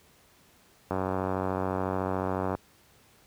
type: click train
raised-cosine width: 1 ms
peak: -15 dBFS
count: 155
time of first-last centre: 0.91-2.55 s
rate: 93.9 Hz
effects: pink hiss -60 dBFS RMS until 3.26 s + high-pass 60 Hz 12 dB/octave